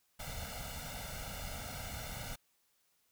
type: noise with comb filter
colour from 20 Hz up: pink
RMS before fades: -43 dBFS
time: 0.19-2.36 s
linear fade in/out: 10 ms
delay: 1.4 ms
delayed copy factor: +1
effects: white hiss -75 dBFS RMS until 3.11 s